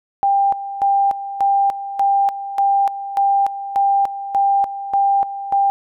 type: tone with tremolo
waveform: sine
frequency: 794 Hz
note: G5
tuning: 22 cents sharp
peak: -12 dBFS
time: 0.23-5.7 s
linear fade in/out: 0 ms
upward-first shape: square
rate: 1.7 Hz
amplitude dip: 75%
effects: none